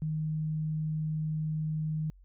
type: tone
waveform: sine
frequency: 155.56 Hz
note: D#3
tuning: in tune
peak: -29 dBFS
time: 0.02-2.1 s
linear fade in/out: 0 ms
effects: added 46 Hz sine -53 dBFS peak until 2.24 s